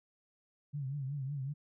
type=tone with vibrato; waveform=sine; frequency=138.5 Hz; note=C#3; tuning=1 cent flat; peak=-35 dBFS; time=0.73-1.54 s; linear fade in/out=20 ms; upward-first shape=triangle; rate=5.4 Hz; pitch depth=130 cents each way; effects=none